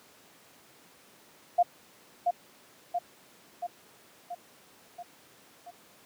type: tone with echo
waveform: sine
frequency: 703 Hz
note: F5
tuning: 11 cents sharp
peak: -18 dBFS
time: 1.58-1.63 s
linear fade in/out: 10 ms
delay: 680 ms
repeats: 6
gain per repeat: -4 dB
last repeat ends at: 5.71 s
effects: pink hiss -57 dBFS RMS until 6.05 s + high-pass 200 Hz 12 dB/octave